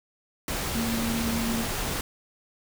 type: tone in noise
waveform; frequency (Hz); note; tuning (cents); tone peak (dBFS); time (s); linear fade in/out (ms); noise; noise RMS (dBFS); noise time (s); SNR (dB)
sine; 229.4; A#3; -28; -27; 0.75-1.64; 2; pink; -30; 0.48-2.01; 0
effects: none